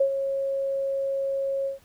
sine tone with ADSR envelope, 546 Hz, C#5, 26 cents flat, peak -16 dBFS, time 0-1.79 s, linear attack 7 ms, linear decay 84 ms, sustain -8 dB, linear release 130 ms, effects pink hiss -59 dBFS RMS until 1.84 s

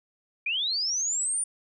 sine linear sweep, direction up, 2349 to 9410 Hz, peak -25 dBFS, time 0.46-1.44 s, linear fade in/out 5 ms, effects none

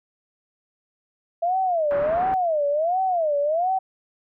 sine tone with vibrato, 660 Hz, E5, 2 cents sharp, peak -19 dBFS, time 1.42-3.79 s, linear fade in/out 10 ms, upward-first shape sine, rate 1.4 Hz, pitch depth 250 cents each way
white low-pass noise, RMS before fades -33 dBFS, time 1.91-2.34 s, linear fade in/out 0 ms, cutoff 1500 Hz, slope 24 dB/octave
effects none

